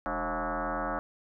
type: tone with frequency modulation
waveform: sine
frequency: 294.6 Hz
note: D4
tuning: 6 cents sharp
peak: -29 dBFS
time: 0.06-0.99 s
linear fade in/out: 0 ms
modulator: 167 Hz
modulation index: 7.2
effects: none